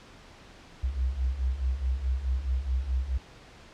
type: beating tone pair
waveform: sine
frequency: 61.3 / 66 Hz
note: B1 / C2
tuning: -12 / +16 cents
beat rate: 4.7 Hz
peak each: -31 / -27 dBFS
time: 0.83-3.18 s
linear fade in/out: 10 ms
effects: pink hiss -51 dBFS RMS until 3.73 s + low-pass 5000 Hz 12 dB/octave